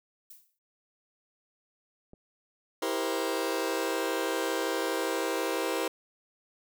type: noise with exponential decay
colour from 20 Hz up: violet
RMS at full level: -46 dBFS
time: 0.3-0.59 s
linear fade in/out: 5 ms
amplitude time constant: 61 ms
type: clicks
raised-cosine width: 2 ms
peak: -37 / -47 dBFS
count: 2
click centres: 2.134 / 2.139 s
type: chord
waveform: sawtooth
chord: C dominant seventh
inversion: first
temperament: just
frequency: 327 / 392.4 / 470.9 / 523.3 Hz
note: E4 / G4 / Bb4 / C5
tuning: -14 / +2 / +18 / 0 cents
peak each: -30 dBFS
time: 2.82-5.88 s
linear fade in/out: 5 ms
effects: none